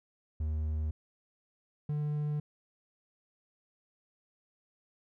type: tone pair in turn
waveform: triangle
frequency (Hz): 77.3 / 148.82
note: D#2 / D3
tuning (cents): -11 / +23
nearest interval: major seventh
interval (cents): 1134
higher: second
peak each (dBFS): -28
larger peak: neither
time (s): 0.4-0.91 / 1.89-2.4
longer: neither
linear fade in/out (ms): 5
effects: none